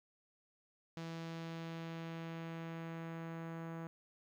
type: tone with low-pass filter sweep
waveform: sawtooth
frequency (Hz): 164.81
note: E3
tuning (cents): 0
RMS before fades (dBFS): -45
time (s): 0.97-3.87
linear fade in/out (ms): 0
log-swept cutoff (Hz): 5100 to 1500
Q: 1.1
effects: 12-bit